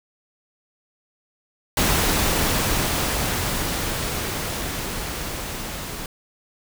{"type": "noise with level ramp", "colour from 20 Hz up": "pink", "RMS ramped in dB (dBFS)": [-19, -32], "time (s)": [1.77, 6.06], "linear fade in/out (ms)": 2, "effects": []}